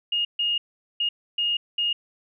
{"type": "tone bursts at uneven times", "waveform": "sine", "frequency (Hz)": 2851, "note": "F7", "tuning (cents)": 35, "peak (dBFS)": -21, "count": 5, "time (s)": [[0.12, 0.25], [0.39, 0.58], [1, 1.09], [1.38, 1.57], [1.78, 1.93]], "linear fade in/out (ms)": 5, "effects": []}